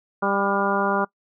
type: harmonic tone with a mistuned harmonic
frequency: 198.3 Hz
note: G3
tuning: 20 cents sharp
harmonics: 1 / 2 / 3 / 4 / 5 / 6 / 7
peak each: -27 / -27 / -27 / -27 / -27 / -27 / -27 dBFS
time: 0.22-1.05 s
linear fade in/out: 10 ms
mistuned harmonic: 7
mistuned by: +38 cents
effects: noise-tail reverb RT60 0.1 s tail -23 dB re dry